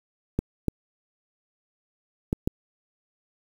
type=clicks; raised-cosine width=3 ms; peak=-10 dBFS; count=4; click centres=0.39 / 0.683 / 2.329 / 2.475 s; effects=7-bit

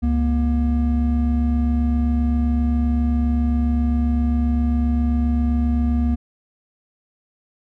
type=tone pair together; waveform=triangle; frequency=70.15 / 238 Hz; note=C#2 / A#3; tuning=+21 / +36 cents; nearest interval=octave + major sixth; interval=2115 cents; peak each=-16 / -18 dBFS; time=0.02-6.16 s; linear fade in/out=20 ms; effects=none

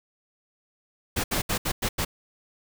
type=noise bursts at uneven times; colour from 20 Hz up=pink; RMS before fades=-26 dBFS; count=6; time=1.16-1.24 / 1.31-1.42 / 1.49-1.58 / 1.65-1.72 / 1.82-1.89 / 1.98-2.05 s; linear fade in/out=10 ms; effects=none

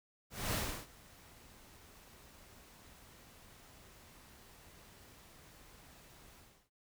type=noise with ADSR envelope; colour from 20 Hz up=pink; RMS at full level=-35 dBFS; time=0.3-6.7 s; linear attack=230 ms; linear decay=330 ms; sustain=-24 dB; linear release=330 ms; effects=noise-tail reverb RT60 0.1 s tail -18 dB re dry

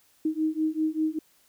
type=beating tone pair; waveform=sine; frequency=311.1 / 316.2 Hz; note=D#4 / D#4; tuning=0 / +28 cents; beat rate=5.1 Hz; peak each=-27 dBFS; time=0.25-1.19 s; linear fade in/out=5 ms; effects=white hiss -63 dBFS RMS until 1.48 s

